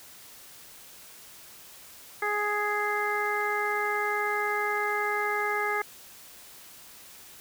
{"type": "harmonic tone", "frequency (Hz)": 416.1, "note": "G#4", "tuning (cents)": 3, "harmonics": [1, 2, 3, 4, 5], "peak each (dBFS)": [-32, -32, -32, -32, -32], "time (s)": [2.22, 5.82], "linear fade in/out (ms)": 5, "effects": ["white hiss -49 dBFS RMS until 7.4 s"]}